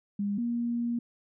sine tone pair in turn, 202.6 / 236.8 Hz, G#3 / A#3, -43 / +27 cents, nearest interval minor third, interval 270 cents, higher second, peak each -27 dBFS, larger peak neither, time 0.19-0.38 / 0.38-0.99 s, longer second, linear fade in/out 5 ms, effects none

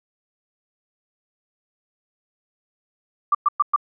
sine tone bursts, 1174.7 Hz, D6, in tune, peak -13 dBFS, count 4, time 3.32-3.762 s, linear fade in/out 5 ms, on 28 ms, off 110 ms, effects none

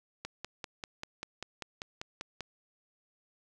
click train, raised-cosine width 0.2 ms, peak -21 dBFS, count 12, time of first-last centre 0.25-2.407 s, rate 5.1 Hz, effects none

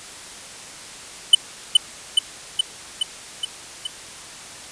square tone with echo, 3000 Hz, F#7, 23 cents sharp, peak -5 dBFS, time 1.33-1.35 s, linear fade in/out 5 ms, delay 420 ms, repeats 6, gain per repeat -3 dB, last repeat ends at 3.87 s, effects white hiss -38 dBFS RMS until 4.71 s + resampled to 22050 Hz

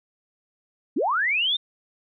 sine linear sweep, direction up, 209.3 to 3686 Hz, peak -20 dBFS, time 0.96-1.57 s, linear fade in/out 10 ms, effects none

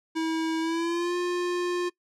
square tone with pitch glide, 323 to 354.3 Hz, E4 to F4, -35 to +25 cents, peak -26 dBFS, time 0.15-1.9 s, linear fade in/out 20 ms, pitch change +160 cents, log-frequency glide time 0.6-1.16 s, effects noise-tail reverb RT60 0.1 s tail -21 dB re dry + low-pass 7000 Hz 12 dB/octave

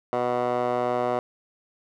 15% pulse tone with band-pass filter, 123 Hz, B2, 7 cents flat, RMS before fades -25 dBFS, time 0.13-1.19 s, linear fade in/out 0 ms, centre 750 Hz, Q 5.7, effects none

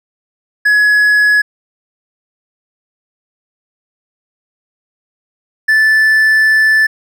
triangle tone pair in turn, 1688 / 1752.5 Hz, G#6 / A6, +28 / -7 cents, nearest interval minor second, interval 65 cents, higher second, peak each -5 dBFS, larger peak neither, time 0.65-1.42 / 5.68-6.87 s, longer second, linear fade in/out 10 ms, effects none

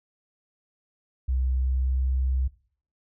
sine tone with pitch glide, 64.3 to 64.97 Hz, C2 to C2, -30 to -12 cents, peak -22 dBFS, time 1.28-2.48 s, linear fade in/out 10 ms, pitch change +18 cents, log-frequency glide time 1.51-2.02 s, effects noise-tail reverb RT60 0.5 s tail -19 dB re dry

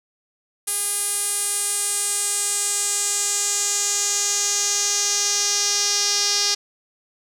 sawtooth tone with band-pass filter sweep, 407.3 Hz, G#4, 34 cents flat, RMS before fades -22 dBFS, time 0.67-6.55 s, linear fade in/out 10 ms, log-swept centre 10000 to 5300 Hz, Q 4, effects none

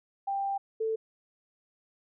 sine tone pair in turn, 790 / 443.4 Hz, G5 / A4, +13 / +13 cents, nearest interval minor seventh, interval 1000 cents, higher first, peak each -28 / -27 dBFS, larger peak second, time 0.27-0.58 / 0.8-0.96 s, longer first, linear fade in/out 10 ms, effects none

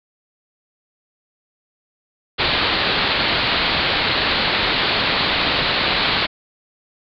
white low-pass noise, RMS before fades -19 dBFS, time 2.38-6.27 s, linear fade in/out 20 ms, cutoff 4500 Hz, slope 96 dB/octave, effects none

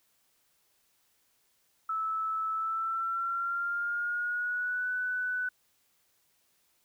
sine tone with pitch glide, 1308 to 1493.8 Hz, E6 to F#6, -14 to +16 cents, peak -29 dBFS, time 1.89-5.49 s, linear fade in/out 5 ms, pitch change +230 cents, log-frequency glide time 2.53-4.9 s, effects white hiss -71 dBFS RMS until 6.84 s

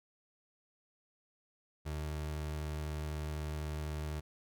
30% pulse tone, 76 Hz, D#2, 40 cents flat, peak -34 dBFS, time 1.85-4.21 s, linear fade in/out 20 ms, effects none

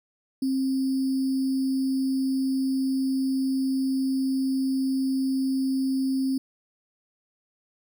sine tone with sample-and-hold, 265.5 Hz, C4, 25 cents sharp, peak -22 dBFS, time 0.42-6.38 s, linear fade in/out 5 ms, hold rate 4900 Hz, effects none

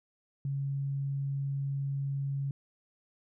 sine tone, 138.59 Hz, C#3, in tune, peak -30 dBFS, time 0.45-2.51 s, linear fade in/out 2 ms, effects none

